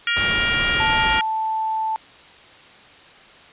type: harmonic tone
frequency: 469.9 Hz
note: A#4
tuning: 14 cents sharp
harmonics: 3 / 4 / 5 / 6 / 7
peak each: -23 / -24 / -25 / -26 / -26 dBFS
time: 0.07-1.21 s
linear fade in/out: 2 ms
type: noise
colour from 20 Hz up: pink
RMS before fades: -27 dBFS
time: 0.16-1.2 s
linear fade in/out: 10 ms
type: tone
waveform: sine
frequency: 880 Hz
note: A5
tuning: in tune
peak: -20 dBFS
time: 0.8-1.96 s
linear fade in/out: 0 ms
effects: white hiss -46 dBFS RMS until 3.52 s + resampled to 8000 Hz